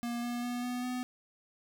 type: tone with pitch steps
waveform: square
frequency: 237.6 / 240.6 / 243.7 / 246.8 / 250 Hz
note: A#3 / B3 / B3 / B3 / B3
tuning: +33 / -45 / -23 / -1 / +21 cents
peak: -34 dBFS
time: 0.03-1.03 s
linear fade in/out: 0 ms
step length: 200 ms
effects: none